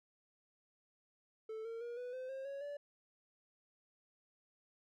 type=tone with pitch steps; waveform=triangle; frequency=440 / 457.4 / 475.4 / 494.2 / 513.7 / 533.9 / 555 / 576.9 Hz; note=A4 / A#4 / A#4 / B4 / C5 / C5 / C#5 / D5; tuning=0 / -33 / +34 / +1 / -32 / +35 / +2 / -31 cents; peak=-40 dBFS; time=1.49-2.77 s; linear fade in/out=5 ms; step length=160 ms; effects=none